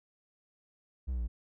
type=exponential sweep; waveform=triangle; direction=down; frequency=67.3 to 55 Hz; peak=-29 dBFS; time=1.07-1.28 s; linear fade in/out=20 ms; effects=none